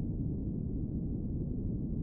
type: low-pass noise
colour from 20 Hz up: white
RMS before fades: -35 dBFS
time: 0-2.02 s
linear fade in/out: 0 ms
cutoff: 260 Hz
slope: 24 dB/octave
effects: none